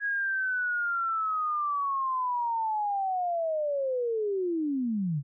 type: linear sweep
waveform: sine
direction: down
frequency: 1661.2 to 132.2 Hz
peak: -26 dBFS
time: 0-5.23 s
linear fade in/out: 50 ms
effects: none